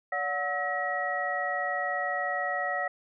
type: tone cluster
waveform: sine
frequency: 573 / 727 / 1298 / 1910 Hz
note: D5 / F#5 / E6 / A#6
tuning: -43 / -31 / -27 / +42 cents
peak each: -35 / -32 / -36 / -31 dBFS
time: 0.12-2.88 s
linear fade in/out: 5 ms
effects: none